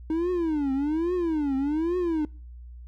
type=tone with vibrato; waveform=triangle; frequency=311.1 Hz; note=D#4; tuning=in tune; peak=-21 dBFS; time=0.1-2.25 s; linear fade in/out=2 ms; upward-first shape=triangle; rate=1.2 Hz; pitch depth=290 cents each way; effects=noise-tail reverb RT60 0.4 s tail -25 dB re dry + added 60 Hz sine -40 dBFS peak until 2.87 s